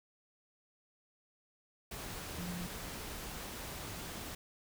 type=tone in noise; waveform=sine; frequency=176.3 Hz; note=F3; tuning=17 cents sharp; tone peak=-40 dBFS; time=2.38-2.67 s; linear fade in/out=5 ms; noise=pink; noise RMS=-44 dBFS; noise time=1.91-4.35 s; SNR=+1 dB; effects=none